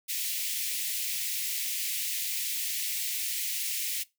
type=high-pass noise; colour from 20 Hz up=white; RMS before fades=-32 dBFS; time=0.08-4.04 s; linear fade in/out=20 ms; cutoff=2000 Hz; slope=48 dB/octave; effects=noise-tail reverb RT60 0.2 s tail -20 dB re dry